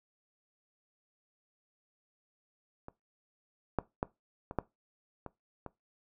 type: clicks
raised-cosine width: 1 ms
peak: -30 / -14 / -16 / -26 / -15 / -27 / -27 dBFS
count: 7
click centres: 2.884 / 3.787 / 4.029 / 4.511 / 4.587 / 5.263 / 5.663 s
effects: noise-tail reverb RT60 0.2 s tail -20 dB re dry